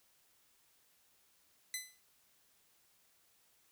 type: tone with exponential decay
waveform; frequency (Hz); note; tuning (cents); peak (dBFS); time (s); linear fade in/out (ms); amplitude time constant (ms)
10% pulse; 2015; B6; +34; -26; 1.74-2; 1; 56
effects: white hiss -71 dBFS RMS until 3.71 s